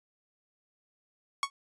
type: tone with exponential decay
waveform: sawtooth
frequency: 1108.7 Hz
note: C#6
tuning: in tune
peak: -19 dBFS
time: 1.43-1.5 s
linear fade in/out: 1 ms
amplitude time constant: 15 ms
effects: resampled to 22050 Hz